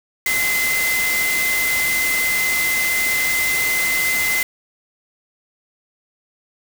sine tone in noise, 2055 Hz, C7, 32 cents flat, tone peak -18 dBFS, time 0.26-4.43 s, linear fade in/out 2 ms, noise white, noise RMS -23 dBFS, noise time 0.26-4.43 s, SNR +2 dB, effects none

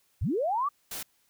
sine linear sweep, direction up, 51.1 to 1200 Hz, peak -25 dBFS, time 0.21-0.69 s, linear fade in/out 10 ms
white noise, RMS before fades -37 dBFS, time 0.91-1.03 s, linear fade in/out 5 ms
effects white hiss -69 dBFS RMS until 1.29 s

